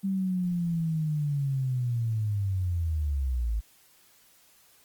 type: linear sweep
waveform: sine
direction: down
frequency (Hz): 196 to 51.91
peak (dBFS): -25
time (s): 0.03-3.61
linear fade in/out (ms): 20
effects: white hiss -60 dBFS RMS until 4.84 s + Opus 24 kbps